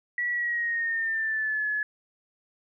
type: tone with pitch glide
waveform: sine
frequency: 1938 to 1706.7 Hz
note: B6 to G#6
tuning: -33 to +47 cents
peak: -25 dBFS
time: 0.18-1.83 s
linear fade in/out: 2 ms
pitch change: -220 cents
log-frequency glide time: 0.32-1.67 s
effects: none